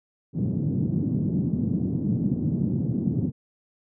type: band-pass noise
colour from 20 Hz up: white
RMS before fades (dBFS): -25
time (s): 0.33-3.32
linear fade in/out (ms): 50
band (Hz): 110 to 240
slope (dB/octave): 24
effects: none